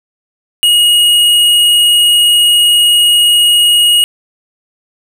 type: tone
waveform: square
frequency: 2883 Hz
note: F#7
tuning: 46 cents flat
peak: -6 dBFS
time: 0.63-4.04 s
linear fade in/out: 0 ms
effects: none